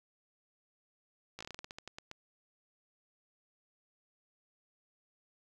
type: slowing click train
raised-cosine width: 0.2 ms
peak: -27 dBFS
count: 14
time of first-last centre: 1.39-2.114 s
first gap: 16 ms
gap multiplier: 1.19
effects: 10-bit